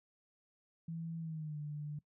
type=tone with pitch glide; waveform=sine; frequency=164.81 to 148.54 Hz; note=E3 to D3; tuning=0 to +20 cents; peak=-39 dBFS; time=0.88-1.99 s; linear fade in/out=5 ms; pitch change=-180 cents; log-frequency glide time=1.19-1.59 s; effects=noise-tail reverb RT60 0.1 s tail -21 dB re dry